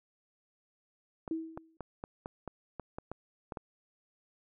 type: clicks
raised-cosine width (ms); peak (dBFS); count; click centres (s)
1; -25; 11; 1.278 / 1.575 / 1.807 / 2.039 / 2.259 / 2.477 / 2.797 / 2.985 / 3.116 / 3.522 / 3.572
type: tone with exponential decay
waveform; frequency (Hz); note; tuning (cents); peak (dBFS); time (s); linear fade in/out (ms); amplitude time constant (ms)
sine; 323.5; E4; -32; -29; 1.31-1.77; 2; 100
effects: none